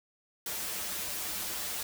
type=noise with comb filter; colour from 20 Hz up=white; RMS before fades=-36 dBFS; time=0.46-1.83 s; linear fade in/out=2 ms; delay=7.5 ms; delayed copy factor=-0.95; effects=none